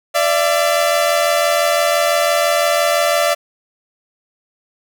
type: tone pair together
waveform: sawtooth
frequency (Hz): 587.3 / 673.2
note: D5 / E5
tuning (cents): 0 / +36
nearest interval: major second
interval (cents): 236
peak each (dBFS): -12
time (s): 0.14-3.35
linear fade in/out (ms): 20
effects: none